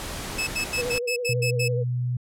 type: noise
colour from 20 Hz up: pink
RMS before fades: -33 dBFS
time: 0-0.98 s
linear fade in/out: 0 ms
type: tone bursts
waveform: sawtooth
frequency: 2600 Hz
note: E7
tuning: 24 cents flat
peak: -21 dBFS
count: 8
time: 0.38-1.683 s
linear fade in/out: 10 ms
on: 92 ms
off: 81 ms
type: tone with vibrato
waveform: sine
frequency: 487 Hz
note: B4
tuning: 24 cents flat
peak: -26 dBFS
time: 0.77-1.84 s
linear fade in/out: 20 ms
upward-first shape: sine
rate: 12 Hz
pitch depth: 48 cents each way
type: tone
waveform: sine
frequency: 123.47 Hz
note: B2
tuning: in tune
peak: -23 dBFS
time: 1.29-2.17 s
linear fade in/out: 5 ms
effects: low-pass 12000 Hz 12 dB/octave